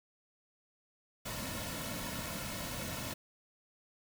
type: noise with comb filter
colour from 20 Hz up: pink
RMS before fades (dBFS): -40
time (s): 1.25-3.14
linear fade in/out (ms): 10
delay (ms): 2.5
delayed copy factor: -0.65
effects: none